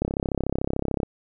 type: click train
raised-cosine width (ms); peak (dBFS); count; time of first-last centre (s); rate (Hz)
2; -11; 35; 0.02-1.032; 33.6
effects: none